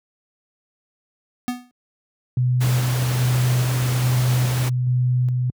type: tone with exponential decay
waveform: square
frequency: 246.9 Hz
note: B3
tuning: in tune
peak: -19 dBFS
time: 1.48-1.71 s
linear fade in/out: 0 ms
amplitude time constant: 49 ms
type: tone with tremolo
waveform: sine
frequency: 125.2 Hz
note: B2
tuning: 24 cents sharp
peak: -15 dBFS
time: 2.37-5.5 s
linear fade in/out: 2 ms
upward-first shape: square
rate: 1.2 Hz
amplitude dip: 25%
type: noise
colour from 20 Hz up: pink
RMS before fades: -28 dBFS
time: 2.6-4.7 s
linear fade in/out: 20 ms
effects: high-pass 80 Hz 12 dB/octave